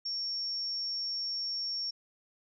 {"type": "tone", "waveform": "sine", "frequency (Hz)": 5490, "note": "F8", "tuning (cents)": -31, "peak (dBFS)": -32, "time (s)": [0.05, 1.91], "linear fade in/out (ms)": 10, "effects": []}